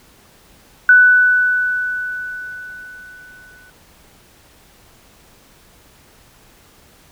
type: tone with exponential decay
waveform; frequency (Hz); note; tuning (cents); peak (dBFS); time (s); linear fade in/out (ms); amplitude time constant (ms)
sine; 1490; F#6; +12; -4; 0.89-3.7; 2; 610
effects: pink hiss -49 dBFS RMS until 7.11 s